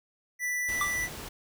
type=tone; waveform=square; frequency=1975.5 Hz; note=B6; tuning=in tune; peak=-29 dBFS; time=0.39-1.09 s; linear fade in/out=50 ms
type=noise; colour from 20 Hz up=pink; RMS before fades=-41 dBFS; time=0.68-1.29 s; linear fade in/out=10 ms
type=tone with exponential decay; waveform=square; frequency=1174.7 Hz; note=D6; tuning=in tune; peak=-25 dBFS; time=0.81-0.99 s; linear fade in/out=2 ms; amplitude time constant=38 ms
effects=none